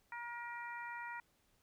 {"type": "harmonic tone", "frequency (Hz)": 474.5, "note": "A#4", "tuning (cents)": 31, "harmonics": [2, 3, 4, 5], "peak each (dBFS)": [-46, -49, -48, -53], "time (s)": [0.12, 1.2], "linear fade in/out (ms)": 2, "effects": ["pink hiss -75 dBFS RMS until 1.62 s"]}